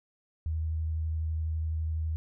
sine tone with vibrato, 79.5 Hz, D#2, 38 cents sharp, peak -28 dBFS, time 0.46-2.16 s, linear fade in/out 0 ms, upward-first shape sine, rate 12 Hz, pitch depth 14 cents each way, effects none

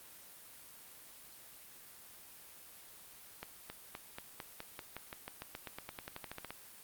accelerating click train, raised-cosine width 0.3 ms, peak -26 dBFS, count 23, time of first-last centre 3.43-6.506 s, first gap 270 ms, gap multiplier 0.93, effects white hiss -55 dBFS RMS until 6.83 s + Opus 32 kbps

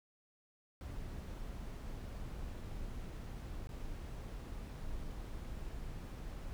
brown noise with dropouts, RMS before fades -44 dBFS, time 0.81-6.53 s, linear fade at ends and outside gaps 0 ms, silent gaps 3.671-3.691 s, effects none

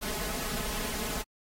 pink noise with comb filter, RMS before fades -34 dBFS, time 0.01-1.23 s, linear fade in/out 20 ms, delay 4.7 ms, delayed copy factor +1, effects AAC 48 kbps

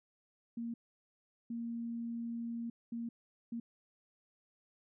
sine tone bursts at uneven times, 233.1 Hz, A#3, in tune, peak -37 dBFS, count 4, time 0.57-0.74 / 1.5-2.7 / 2.92-3.09 / 3.52-3.6 s, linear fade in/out 5 ms, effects none

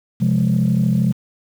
sine chord, F minor, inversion second, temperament equal, 130.81 / 174.61 / 207.7 Hz, C3 / F3 / Ab3, 0 / 0 / 0 cents, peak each -17 dBFS, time 0.2-1.13 s, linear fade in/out 20 ms, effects tanh soft clip ceiling -8 dBFS + 7-bit

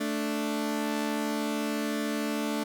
sawtooth tone pair together, 220 / 293.5 Hz, A3 / D4, 0 / -1 cents, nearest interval perfect fourth, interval 499 cents, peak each -27 dBFS, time 0-2.64 s, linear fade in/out 10 ms, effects none

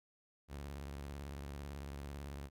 sawtooth tone with vibrato, 70.4 Hz, C#2, 27 cents sharp, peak -40 dBFS, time 0.48-2.5 s, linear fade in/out 50 ms, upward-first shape sine, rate 18 Hz, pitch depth 160 cents each way, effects none

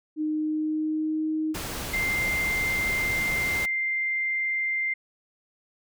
sine tone with pitch glide, 307.6 to 312.6 Hz, D#4 to D#4, -20 to +8 cents, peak -24 dBFS, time 0.16-1.56 s, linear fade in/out 50 ms, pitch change +28 cents, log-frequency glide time 0.31-1.28 s
pink noise, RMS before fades -33 dBFS, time 1.54-3.66 s, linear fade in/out 10 ms
sine tone, 2093 Hz, C7, in tune, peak -24 dBFS, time 1.93-4.94 s, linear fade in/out 10 ms
effects none

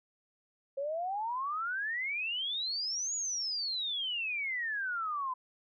sine exponential two-way sweep, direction up then down, 536 to 6890 to 1002 Hz, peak -32 dBFS, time 0.77-5.34 s, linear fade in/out 10 ms, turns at 3.15 s, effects none

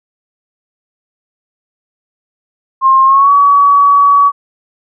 sine tone with pitch glide, 1064 to 1133.8 Hz, C6 to C#6, +29 to +39 cents, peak -4 dBFS, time 2.81-4.32 s, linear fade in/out 50 ms, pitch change +110 cents, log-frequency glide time 3.05-3.32 s, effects none

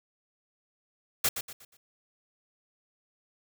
white noise with echo, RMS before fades -25 dBFS, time 1.24-1.29 s, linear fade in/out 5 ms, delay 120 ms, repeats 4, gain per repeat -9 dB, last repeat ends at 1.77 s, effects none

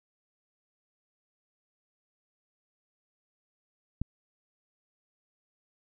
click, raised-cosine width 5 ms, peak -18 dBFS, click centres 4.016 s, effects none

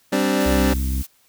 25% pulse chord, G suspended fourth, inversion none, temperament equal with one note detuned, 194.98 / 261.6 / 293.7 Hz, G3 / C4 / D4, -9 / 0 / 0 cents, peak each -18 dBFS, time 0.12-0.74 s, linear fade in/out 10 ms
blue noise, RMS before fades -35 dBFS, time 0.39-1.07 s, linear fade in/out 20 ms
harmonic tone, 65.9 Hz, C2, 13 cents sharp, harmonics 1 / 2 / 3 / 4 / 5, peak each -20 / -34 / -32 / -33 / -42 dBFS, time 0.45-1.03 s, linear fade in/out 20 ms
effects white hiss -59 dBFS RMS until 1.28 s

